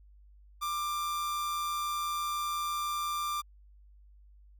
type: tone with amplitude modulation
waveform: 45% pulse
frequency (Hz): 1186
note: D6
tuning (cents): +17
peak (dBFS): -30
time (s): 0.61-3.42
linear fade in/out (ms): 20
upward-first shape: sine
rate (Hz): 166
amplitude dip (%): 25
effects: added 50 Hz sine -54 dBFS peak until 4.59 s